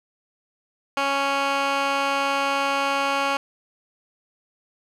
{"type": "tone with band-pass filter", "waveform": "15% pulse", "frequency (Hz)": 277.2, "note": "C#4", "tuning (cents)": 0, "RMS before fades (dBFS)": -23, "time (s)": [0.97, 3.37], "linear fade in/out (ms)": 2, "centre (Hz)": 1800, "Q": 0.93, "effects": []}